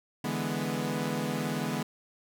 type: chord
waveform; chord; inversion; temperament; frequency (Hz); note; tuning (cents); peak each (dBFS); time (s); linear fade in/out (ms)
sawtooth; E dominant seventh; third; equal; 146.83 / 164.81 / 207.7 / 246.9; D3 / E3 / G#3 / B3; 0 / 0 / 0 / 0; -32 / -32 / -31 / -30; 0.24-1.83; 5
effects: none